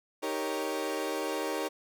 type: chord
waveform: 30% pulse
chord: Eb dominant seventh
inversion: none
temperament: equal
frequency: 311.1 / 392 / 466.2 / 554.4 Hz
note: Eb4 / G4 / Bb4 / Db5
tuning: 0 / 0 / 0 / 0 cents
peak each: -34 dBFS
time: 0.22-1.69 s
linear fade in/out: 20 ms
effects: none